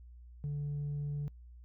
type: tone with tanh clipping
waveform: triangle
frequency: 145.3 Hz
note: D3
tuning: 18 cents flat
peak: -34 dBFS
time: 0.44-1.28 s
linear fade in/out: 0 ms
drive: 6 dB
effects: noise-tail reverb RT60 0.1 s tail -24 dB re dry + added 60 Hz sine -50 dBFS peak until 1.64 s